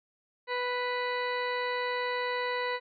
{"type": "harmonic tone", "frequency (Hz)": 493.9, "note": "B4", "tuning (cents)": 0, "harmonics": [1, 2, 3, 4, 5, 6, 8, 9], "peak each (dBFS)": [-33, -34, -41, -35, -45, -47, -42, -50], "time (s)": [0.47, 2.8], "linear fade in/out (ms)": 50, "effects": []}